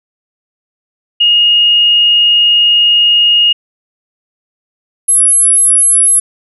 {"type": "tone pair in turn", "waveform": "sine", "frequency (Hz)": [2860, 10798], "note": ["F7", "E9"], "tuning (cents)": [41, 41], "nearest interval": "octave + major seventh", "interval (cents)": 2300, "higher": "second", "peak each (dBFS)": -5, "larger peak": "neither", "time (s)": [[1.2, 3.53], [5.08, 6.2]], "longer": "first", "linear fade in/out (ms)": 10, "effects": []}